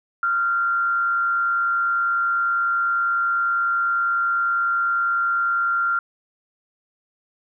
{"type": "tone with frequency modulation", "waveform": "sine", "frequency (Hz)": 1384, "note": "F6", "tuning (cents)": -16, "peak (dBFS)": -18, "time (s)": [0.23, 5.99], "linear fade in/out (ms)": 2, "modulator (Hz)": 118, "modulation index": 0.39, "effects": []}